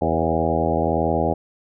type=harmonic tone with a mistuned harmonic; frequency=81.4 Hz; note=E2; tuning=21 cents flat; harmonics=1 / 2 / 3 / 4 / 5 / 6 / 7 / 8 / 9 / 10; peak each=-27 / -27 / -27 / -27 / -27 / -27 / -27 / -27 / -27 / -27 dBFS; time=0.01-1.34 s; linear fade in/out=10 ms; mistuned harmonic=7; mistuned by=-33 cents; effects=none